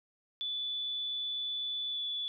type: tone with pitch glide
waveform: sine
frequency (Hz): 3472 to 3446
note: A7 to A7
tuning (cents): -24 to -37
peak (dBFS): -33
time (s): 0.41-2.28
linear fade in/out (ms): 0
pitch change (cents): -13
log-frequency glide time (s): 1.9-2
effects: none